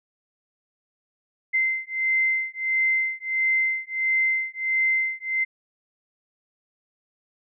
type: beating tone pair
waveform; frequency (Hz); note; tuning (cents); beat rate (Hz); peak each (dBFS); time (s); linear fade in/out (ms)
sine; 2075 / 2076.5; C7 / C7; -15 / -14; 1.5; -24; 1.53-5.45; 20
effects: none